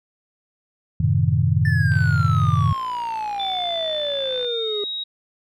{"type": "chord", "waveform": "sine", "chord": "F# diminished seventh", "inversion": "none", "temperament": "equal", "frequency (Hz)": [92.5, 110, 130.81, 155.56], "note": ["F#2", "A2", "C3", "Eb3"], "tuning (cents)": [0, 0, 0, 0], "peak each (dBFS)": -21, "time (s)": [1, 2.73], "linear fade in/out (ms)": 5}
{"type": "exponential sweep", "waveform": "triangle", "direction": "down", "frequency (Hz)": [1786, 406.4], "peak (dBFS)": -22, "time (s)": [1.65, 4.84], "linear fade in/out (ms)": 2}
{"type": "click train", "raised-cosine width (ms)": 0.3, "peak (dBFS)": -23, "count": 148, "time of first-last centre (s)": [1.92, 4.446], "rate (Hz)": 58.2}
{"type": "tone with pitch glide", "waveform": "sine", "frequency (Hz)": [3524, 3799], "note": ["A7", "A#7"], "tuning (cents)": [2, 32], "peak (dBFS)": -25, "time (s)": [3.39, 5.04], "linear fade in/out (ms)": 10, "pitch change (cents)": 130, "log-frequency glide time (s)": [4.25, 4.86]}
{"effects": []}